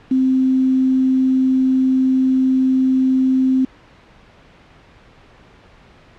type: tone with quantisation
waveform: sine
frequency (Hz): 260.9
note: C4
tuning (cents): -5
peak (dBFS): -12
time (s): 0.11-3.65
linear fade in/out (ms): 5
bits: 6
effects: pink hiss -47 dBFS RMS until 6.18 s + low-pass 3000 Hz 12 dB/octave